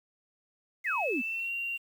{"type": "exponential sweep", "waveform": "sine", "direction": "down", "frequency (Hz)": [2216, 220], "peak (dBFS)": -29, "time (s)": [0.84, 1.22], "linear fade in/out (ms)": 20}
{"type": "tone with pitch glide", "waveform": "sine", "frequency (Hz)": [2561, 2761], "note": ["D#7", "F7"], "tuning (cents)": [49, -20], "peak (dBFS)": -31, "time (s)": [0.86, 1.78], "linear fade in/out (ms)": 20, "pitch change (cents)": 131, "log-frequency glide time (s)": [0.99, 1.53]}
{"effects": ["9-bit"]}